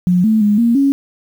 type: tone with pitch steps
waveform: sine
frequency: 179.2 / 219.1 / 207.4 / 234 / 276.6 Hz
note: F3 / A3 / G#3 / A#3 / C#4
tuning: +45 / -7 / -2 / +7 / -4 cents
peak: -9 dBFS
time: 0.07-0.92 s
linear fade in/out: 0 ms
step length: 170 ms
effects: 7-bit